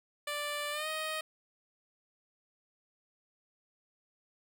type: tone with pitch glide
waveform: 10% pulse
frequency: 587.3 to 625.8 Hz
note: D5 to D#5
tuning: 0 to +10 cents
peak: -26 dBFS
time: 0.27-1.21 s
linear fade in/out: 5 ms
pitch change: +110 cents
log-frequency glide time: 0.71-0.88 s
effects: none